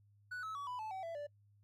triangle tone with pitch steps, 1480 / 1295.9 / 1134.7 / 993.5 / 869.9 / 761.7 / 666.9 / 584 Hz, F#6 / E6 / C#6 / B5 / A5 / G5 / E5 / D5, 0 / -30 / +40 / +10 / -20 / -50 / +20 / -10 cents, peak -39 dBFS, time 0.31-1.27 s, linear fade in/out 10 ms, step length 120 ms, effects noise-tail reverb RT60 0.1 s tail -23 dB re dry + added 102 Hz sine -65 dBFS peak until 1.63 s

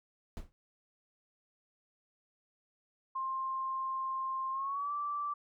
brown noise with exponential decay, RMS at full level -34 dBFS, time 0.37-0.52 s, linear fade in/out 0 ms, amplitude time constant 32 ms
sine tone with pitch glide, 1057 to 1166.1 Hz, C6 to D6, +17 to -13 cents, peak -33 dBFS, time 3.15-5.34 s, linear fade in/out 10 ms, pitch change +170 cents, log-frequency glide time 4.51-4.92 s
effects none

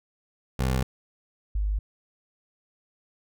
20% pulse / sine tone pair in turn, 64.6 / 51.02 Hz, C2 / G#1, -21 / -30 cents, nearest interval major third, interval 409 cents, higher first, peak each -18 / -23 dBFS, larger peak first, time 0.59-0.83 / 1.55-1.79 s, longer neither, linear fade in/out 5 ms, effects none

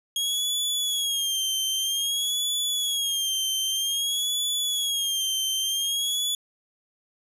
sawtooth tone with vibrato, 3274 Hz, G#7, 25 cents flat, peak -21 dBFS, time 0.16-6.35 s, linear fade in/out 2 ms, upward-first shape sine, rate 0.52 Hz, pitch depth 87 cents each way, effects resampled to 32000 Hz

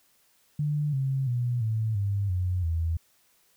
sine tone with pitch steps, 148.3 / 134.43 / 121.86 / 110.46 / 100.13 / 90.76 / 82.27 Hz, D3 / C3 / B2 / A2 / G2 / F#2 / E2, +17 / +47 / -23 / +7 / +37 / -33 / -3 cents, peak -24 dBFS, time 0.59-2.97 s, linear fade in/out 5 ms, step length 340 ms, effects white hiss -65 dBFS RMS until 3.56 s

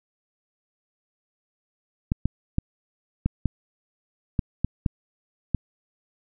clicks, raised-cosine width 5 ms, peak -9 dBFS, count 9, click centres 2.119 / 2.256 / 2.584 / 3.26 / 3.457 / 4.392 / 4.646 / 4.862 / 5.547 s, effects none

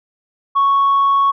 sine tone, 1108.7 Hz, C#6, in tune, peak -9 dBFS, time 0.55-1.32 s, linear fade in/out 20 ms, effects tanh soft clip ceiling -8 dBFS

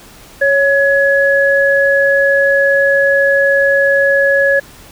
sine tone pair together, 554.4 / 1687.9 Hz, C#5 / G#6, 0 / +28 cents, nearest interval octave + perfect fifth, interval 1928 cents, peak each -11 dBFS, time 0.41-4.6 s, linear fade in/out 10 ms, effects pink hiss -39 dBFS RMS until 4.91 s

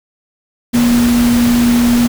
sine tone in noise, 239.3 Hz, A#3, 46 cents sharp, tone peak -8 dBFS, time 0.73-2.08 s, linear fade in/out 20 ms, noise pink, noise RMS -20 dBFS, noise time 0.73-2.08 s, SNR +9 dB, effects none

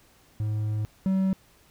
triangle tone pair in turn, 107 / 190.65 Hz, A2 / G3, -48 / -48 cents, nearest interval minor seventh, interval 1000 cents, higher second, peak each -23 / -19 dBFS, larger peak second, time 0.4-0.85 / 1.06-1.33 s, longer first, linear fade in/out 0 ms, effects pink hiss -59 dBFS RMS until 1.7 s

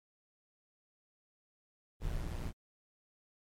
brown noise with amplitude modulation, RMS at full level -34 dBFS, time 2-2.53 s, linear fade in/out 50 ms, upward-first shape sine, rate 117 Hz, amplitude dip 70%, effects MP3 64 kbps

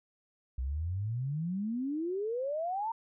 sine exponential sweep, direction up, 61 to 932 Hz, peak -31 dBFS, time 0.58-2.92 s, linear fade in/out 5 ms, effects none

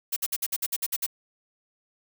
blue noise bursts, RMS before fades -27 dBFS, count 10, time 0.12-1.065 s, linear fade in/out 10 ms, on 45 ms, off 55 ms, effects none

